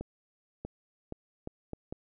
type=accelerating click train; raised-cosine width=2 ms; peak=-24 dBFS; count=6; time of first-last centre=0.01-1.925 s; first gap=640 ms; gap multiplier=0.74; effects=none